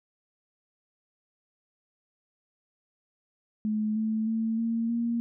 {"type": "tone with pitch steps", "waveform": "sine", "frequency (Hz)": [214.4, 219.2, 224, 229, 234.1], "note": ["A3", "A3", "A3", "A#3", "A#3"], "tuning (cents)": [-45, -6, 31, -31, 8], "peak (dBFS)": -25, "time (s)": [3.65, 5.2], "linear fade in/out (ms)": 0, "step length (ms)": 310, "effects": []}